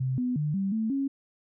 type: tone with pitch steps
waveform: sine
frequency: 130.2 / 248.9 / 149.6 / 194.7 / 220.9 / 274.3 Hz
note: C3 / B3 / D3 / G3 / A3 / C#4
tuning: -8 / +14 / +32 / -12 / +7 / -18 cents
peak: -25 dBFS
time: 0-1.08 s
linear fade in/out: 10 ms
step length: 180 ms
effects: none